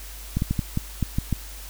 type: clicks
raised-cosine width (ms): 5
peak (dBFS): -10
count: 8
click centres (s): 0.37 / 0.421 / 0.51 / 0.592 / 0.774 / 1.027 / 1.185 / 1.327
effects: added 50 Hz sine -38 dBFS peak until 1.69 s + white hiss -42 dBFS RMS until 1.69 s